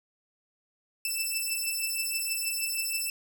10% pulse beating tone pair, 2644 / 2650.3 Hz, E7 / E7, +5 / +9 cents, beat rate 6.3 Hz, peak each -23 dBFS, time 1.05-3.1 s, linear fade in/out 2 ms, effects none

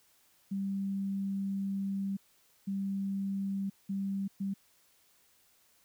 sine tone bursts at uneven times, 196 Hz, G3, in tune, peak -31 dBFS, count 4, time 0.51-2.17 / 2.67-3.7 / 3.89-4.28 / 4.4-4.54 s, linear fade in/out 10 ms, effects white hiss -67 dBFS RMS until 5.84 s

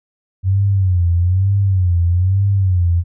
sine tone with vibrato, 92.5 Hz, F#2, in tune, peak -11 dBFS, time 0.43-3.04 s, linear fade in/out 50 ms, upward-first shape sine, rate 1.1 Hz, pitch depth 130 cents each way, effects none

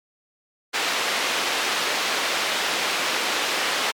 white band-pass noise, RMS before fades -24 dBFS, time 0.73-3.92 s, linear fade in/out 20 ms, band 340 to 3600 Hz, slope 12 dB/octave, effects MP3 96 kbps

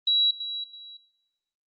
sine tone with echo, 3900 Hz, B7, 23 cents flat, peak -19 dBFS, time 0.07-0.31 s, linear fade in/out 5 ms, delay 330 ms, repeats 2, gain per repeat -12 dB, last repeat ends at 0.97 s, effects noise-tail reverb RT60 1.0 s tail -19 dB re dry + Opus 32 kbps

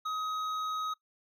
triangle tone with hard clipping, 1264 Hz, D#6, 27 cents sharp, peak -33 dBFS, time 0.05-0.94 s, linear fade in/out 10 ms, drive 11 dB, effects noise-tail reverb RT60 0.1 s tail -19 dB re dry + MP3 96 kbps

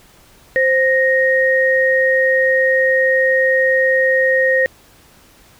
sine tone pair together, 523.3 / 1864.8 Hz, C5 / A#6, 0 / 0 cents, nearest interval octave + minor seventh, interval 2200 cents, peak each -14 dBFS, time 0.56-4.66 s, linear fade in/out 0 ms, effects pink hiss -48 dBFS RMS until 5.59 s

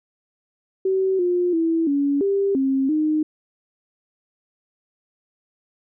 sine tone with pitch steps, 380.8 / 355.1 / 328.3 / 282.8 / 396 / 268.4 / 308 Hz, F#4 / F4 / E4 / C#4 / G4 / C4 / D#4, +50 / +29 / -7 / +35 / +18 / +44 / -17 cents, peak -17 dBFS, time 0.85-3.23 s, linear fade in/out 5 ms, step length 340 ms, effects none

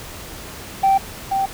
sine tone with echo, 779 Hz, G5, 11 cents flat, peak -10 dBFS, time 0.83-0.98 s, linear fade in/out 10 ms, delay 480 ms, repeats 1, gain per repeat -6 dB, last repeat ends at 1.46 s, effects tanh soft clip ceiling -9 dBFS + pink hiss -35 dBFS RMS until 1.53 s

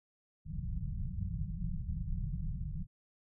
pink low-pass noise, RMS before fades -37 dBFS, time 0.45-2.87 s, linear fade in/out 50 ms, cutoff 190 Hz, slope 96 dB/octave, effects none

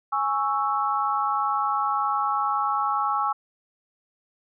sine chord, C# minor, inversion second, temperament equal, 830.6 / 1108.7 / 1318.5 Hz, G#5 / C#6 / E6, 0 / 0 / 0 cents, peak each -26 dBFS, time 0.12-3.33 s, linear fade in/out 10 ms, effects none

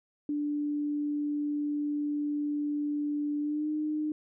sine tone with pitch glide, 293.7 to 304.6 Hz, D4 to D#4, 0 to -37 cents, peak -28 dBFS, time 0.29-4.12 s, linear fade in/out 2 ms, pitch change +63 cents, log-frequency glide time 3.4-3.69 s, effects none

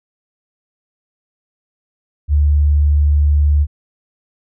sine tone with vibrato, 73.42 Hz, D2, in tune, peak -9 dBFS, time 2.28-3.67 s, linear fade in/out 50 ms, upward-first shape triangle, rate 19 Hz, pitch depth 14 cents each way, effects none

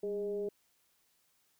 sine tone with frequency modulation, 408.6 Hz, G#4, 28 cents flat, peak -33 dBFS, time 0.03-0.49 s, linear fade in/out 5 ms, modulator 212 Hz, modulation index 0.48, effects white hiss -73 dBFS RMS until 1.59 s

